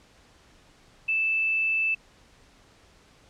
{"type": "tone", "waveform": "sine", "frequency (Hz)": 2637, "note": "E7", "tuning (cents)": 0, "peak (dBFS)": -22, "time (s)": [1.08, 1.95], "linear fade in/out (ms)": 10, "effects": ["pink hiss -57 dBFS RMS until 3.29 s", "low-pass 7000 Hz 12 dB/octave"]}